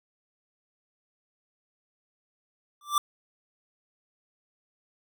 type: tone with exponential growth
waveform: square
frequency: 1174.7 Hz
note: D6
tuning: in tune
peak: -18 dBFS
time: 2.81-2.98 s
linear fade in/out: 2 ms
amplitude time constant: 35 ms
effects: none